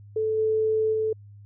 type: tone with level steps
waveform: sine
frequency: 437 Hz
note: A4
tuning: 12 cents flat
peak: -22 / -20 / -22 dBFS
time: 0.16-1.13 s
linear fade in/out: 5 ms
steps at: 0.37 / 0.92 s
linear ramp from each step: 20 ms
effects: added 102 Hz sine -44 dBFS peak until 1.45 s